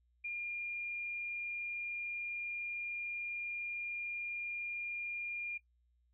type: tone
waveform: sine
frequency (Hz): 2409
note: D7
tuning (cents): +43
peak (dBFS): -37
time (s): 0.24-5.58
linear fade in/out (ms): 10
effects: noise-tail reverb RT60 0.1 s tail -18 dB re dry + added 60 Hz sine -70 dBFS peak until 6.13 s